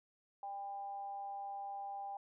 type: tone with amplitude modulation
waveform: sine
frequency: 798 Hz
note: G5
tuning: 31 cents sharp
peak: -39 dBFS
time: 0.43-2.17 s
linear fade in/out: 2 ms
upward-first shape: sine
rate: 204 Hz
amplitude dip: 45%
effects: none